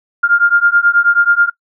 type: beating tone pair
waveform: sine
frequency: 1400 / 1409.3 Hz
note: F6 / F6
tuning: +4 / +15 cents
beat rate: 9.3 Hz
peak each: -11 dBFS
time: 0.23-1.5 s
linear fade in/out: 10 ms
effects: noise-tail reverb RT60 0.1 s tail -23 dB re dry